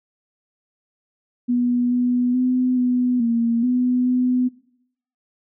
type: tone with pitch steps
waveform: sine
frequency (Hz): 244.2 / 246.4 / 253 / 248.5 / 232.4 / 249.4 / 251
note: B3 / B3 / B3 / B3 / A#3 / B3 / B3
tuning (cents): -19 / -4 / +42 / +11 / -5 / +17 / +28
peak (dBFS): -16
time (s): 1.48-4.49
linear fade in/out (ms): 20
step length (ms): 430
effects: noise-tail reverb RT60 0.7 s tail -19 dB re dry